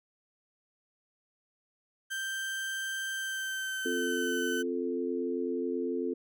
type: tone with pitch glide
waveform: 35% pulse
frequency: 1568 to 1518.1 Hz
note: G6 to F#6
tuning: 0 to +44 cents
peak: -31 dBFS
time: 2.1-4.63 s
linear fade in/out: 20 ms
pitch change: -56 cents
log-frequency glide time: 3.13-4.37 s
type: chord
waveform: sine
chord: F major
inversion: second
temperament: equal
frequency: 261.6 / 349.2 / 440 Hz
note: C4 / F4 / A4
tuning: 0 / 0 / 0 cents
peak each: -34 dBFS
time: 3.85-6.14 s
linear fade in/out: 10 ms
effects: none